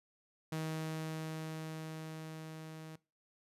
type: tone with level ramp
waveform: sawtooth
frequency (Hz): 158.4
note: D#3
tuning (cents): +31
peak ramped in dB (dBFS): -32 to -43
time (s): 0.52-2.96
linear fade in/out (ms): 5
effects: noise-tail reverb RT60 0.3 s tail -21 dB re dry + resampled to 32000 Hz